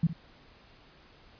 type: tone with echo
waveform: sine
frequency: 164.81 Hz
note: E3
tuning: in tune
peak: -20 dBFS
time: 0.03-0.07 s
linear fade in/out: 5 ms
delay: 62 ms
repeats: 1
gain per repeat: -13 dB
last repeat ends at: 0.132 s
effects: pink hiss -57 dBFS RMS until 1.39 s + resampled to 11025 Hz